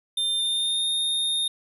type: tone with pitch glide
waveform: square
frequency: 3600 to 3671 Hz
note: A7 to A#7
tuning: +39 to -27 cents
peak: -23 dBFS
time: 0.17-1.48 s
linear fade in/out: 5 ms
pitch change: +34 cents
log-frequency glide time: 0.37-0.89 s
effects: none